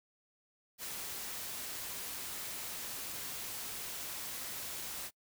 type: noise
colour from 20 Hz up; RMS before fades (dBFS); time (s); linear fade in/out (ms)
white; -42; 0.78-5.11; 50
effects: noise-tail reverb RT60 0.1 s tail -25 dB re dry